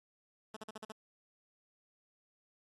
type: tone bursts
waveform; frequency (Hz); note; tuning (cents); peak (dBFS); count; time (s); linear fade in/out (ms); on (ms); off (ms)
10% pulse; 217.1; A3; -23; -35; 6; 0.54-0.921; 5; 26; 45
effects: AAC 32 kbps